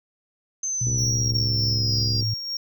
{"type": "exponential sweep", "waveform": "sine", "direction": "down", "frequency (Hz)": [6272, 4780], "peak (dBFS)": -24, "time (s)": [0.63, 2.21], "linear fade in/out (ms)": 5}
{"type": "tone with pitch glide", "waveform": "sine", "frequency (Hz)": [120.2, 109.59], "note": ["B2", "A2"], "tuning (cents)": [-46, -6], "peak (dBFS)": -23, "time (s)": [0.81, 2.34], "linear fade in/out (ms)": 5, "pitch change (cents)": -160, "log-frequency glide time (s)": [0.95, 1.52]}
{"type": "click train", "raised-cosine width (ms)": 3, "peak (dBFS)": -21, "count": 91, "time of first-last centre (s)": [0.87, 2.225], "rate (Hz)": 66.4}
{"type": "tone with tremolo", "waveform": "triangle", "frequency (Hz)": 5560, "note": "F8", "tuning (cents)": -9, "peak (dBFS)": -24, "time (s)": [0.98, 2.57], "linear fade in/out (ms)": 2, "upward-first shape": "sine", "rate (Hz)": 3.3, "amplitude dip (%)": 45}
{"effects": []}